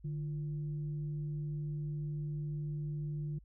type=tone with frequency modulation; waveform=sine; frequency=150 Hz; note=D3; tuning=37 cents sharp; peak=-35 dBFS; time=0.04-3.39 s; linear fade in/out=10 ms; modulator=194 Hz; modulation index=0.26; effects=added 50 Hz sine -56 dBFS peak until 3.44 s